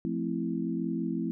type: chord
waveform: sine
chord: F major seventh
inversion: none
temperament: equal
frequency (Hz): 174.61 / 220 / 261.6 / 329.6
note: F3 / A3 / C4 / E4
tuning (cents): 0 / 0 / 0 / 0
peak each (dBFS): -34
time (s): 0.05-1.31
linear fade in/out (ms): 0
effects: none